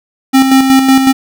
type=tone with tremolo; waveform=square; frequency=266 Hz; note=C4; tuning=29 cents sharp; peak=-4 dBFS; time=0.33-1.13 s; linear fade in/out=20 ms; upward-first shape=square; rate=5.4 Hz; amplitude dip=45%; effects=none